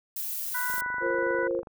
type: noise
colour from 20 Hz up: violet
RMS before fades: -33 dBFS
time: 0.16-0.81 s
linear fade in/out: 5 ms
type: harmonic tone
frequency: 493.9 Hz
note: B4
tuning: in tune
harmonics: 2 / 3 / 4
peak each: -34 / -30 / -39 dBFS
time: 0.54-1.48 s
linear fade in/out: 10 ms
type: click train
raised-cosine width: 1 ms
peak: -30 dBFS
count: 25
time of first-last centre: 0.7-1.672 s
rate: 24.7 Hz
type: chord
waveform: sine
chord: F suspended fourth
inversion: none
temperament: equal with one note detuned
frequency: 349.2 / 466.2 / 528.4 Hz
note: F4 / Bb4 / C5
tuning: 0 / 0 / +17 cents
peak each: -30 / -31 / -29 dBFS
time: 1-1.63 s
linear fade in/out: 50 ms
effects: none